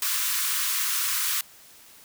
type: high-pass noise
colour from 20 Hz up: white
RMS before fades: -26 dBFS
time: 0.02-1.41 s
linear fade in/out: 2 ms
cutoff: 1000 Hz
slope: 96 dB/octave
effects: white hiss -51 dBFS RMS until 2.04 s